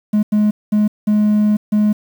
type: tone bursts at uneven times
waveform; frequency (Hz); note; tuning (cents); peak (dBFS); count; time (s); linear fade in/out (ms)
triangle; 210.6; G#3; +24; -8; 5; 0.13-0.23 / 0.32-0.51 / 0.72-0.88 / 1.07-1.57 / 1.72-1.93; 10
effects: tanh soft clip ceiling -4 dBFS + 7-bit